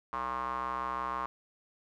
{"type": "tone with band-pass filter", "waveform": "square", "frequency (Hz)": 63.1, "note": "B1", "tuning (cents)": 38, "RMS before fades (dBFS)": -35, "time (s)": [0.13, 1.26], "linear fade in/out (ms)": 0, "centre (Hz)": 1100, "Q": 6.7, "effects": []}